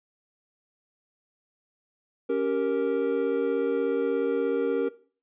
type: chord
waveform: triangle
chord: G diminished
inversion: second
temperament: equal with one note detuned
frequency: 277.2 / 389.5 / 466.2 Hz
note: Db4 / G4 / Bb4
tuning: 0 / -11 / 0 cents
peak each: -28 / -27 / -23 dBFS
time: 2.29-4.89 s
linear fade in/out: 10 ms
effects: noise-tail reverb RT60 0.4 s tail -17 dB re dry + resampled to 8000 Hz